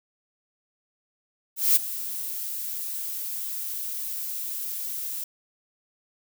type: noise with ADSR envelope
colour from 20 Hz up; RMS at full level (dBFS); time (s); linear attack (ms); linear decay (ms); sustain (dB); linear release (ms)
violet; -17; 1.56-5.24; 200; 16; -15; 4
effects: none